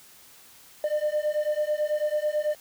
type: beating tone pair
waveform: triangle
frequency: 598 / 607.1 Hz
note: D5 / D#5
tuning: +31 / -43 cents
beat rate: 9.1 Hz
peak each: -24 dBFS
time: 0.84-2.55 s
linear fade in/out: 2 ms
effects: tanh soft clip ceiling -17 dBFS + white hiss -52 dBFS RMS until 2.6 s